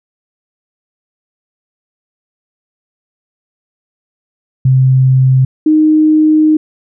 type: tone pair in turn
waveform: sine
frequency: 130.81 / 309.4 Hz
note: C3 / D#4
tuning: 0 / -10 cents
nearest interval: octave + minor third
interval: 1490 cents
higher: second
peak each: -5 dBFS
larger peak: neither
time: 4.65-5.45 / 5.66-6.57 s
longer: second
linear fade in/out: 5 ms
effects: none